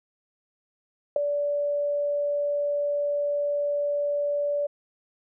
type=tone with ADSR envelope; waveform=sine; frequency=579 Hz; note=D5; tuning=25 cents flat; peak=-15 dBFS; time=1.16-4.67 s; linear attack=3 ms; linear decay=7 ms; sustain=-8 dB; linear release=11 ms; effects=none